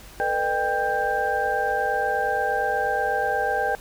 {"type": "tone cluster", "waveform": "sine", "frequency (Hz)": [447.5, 495.8, 607, 793, 1578], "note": ["A4", "B4", "D#5", "G5", "G6"], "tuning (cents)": [29, 7, -43, 20, 11], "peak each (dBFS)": [-31, -29, -30, -24, -27], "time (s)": [0.2, 3.75], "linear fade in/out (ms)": 0, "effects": ["added 50 Hz sine -46 dBFS peak until 3.8 s", "pink hiss -46 dBFS RMS until 3.8 s"]}